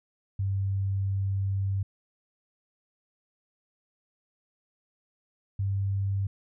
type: tone pair in turn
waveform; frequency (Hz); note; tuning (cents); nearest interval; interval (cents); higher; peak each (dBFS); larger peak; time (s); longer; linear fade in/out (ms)
sine; 97.6 / 98.34; G2 / G2; -7 / +6; unison; 13; second; -25; neither; 0.39-1.83 / 5.59-6.27; first; 5
effects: none